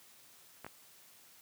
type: clicks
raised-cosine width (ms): 0.5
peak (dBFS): -29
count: 2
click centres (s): 0.646 / 0.665
effects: white hiss -60 dBFS RMS until 1.41 s + high-pass 80 Hz 12 dB/octave